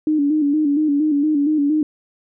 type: tone with vibrato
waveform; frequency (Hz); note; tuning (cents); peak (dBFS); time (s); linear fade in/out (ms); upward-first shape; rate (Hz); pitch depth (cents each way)
sine; 296.4; D4; +16; -14; 0.07-1.83; 2; square; 4.3; 65
effects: none